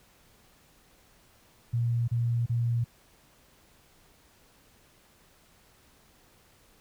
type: tone bursts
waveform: sine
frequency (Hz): 118.1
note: A#2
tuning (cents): +23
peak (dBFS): -24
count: 3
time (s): 1.73-2.844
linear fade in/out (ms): 10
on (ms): 350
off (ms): 32
effects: pink hiss -61 dBFS RMS until 6.8 s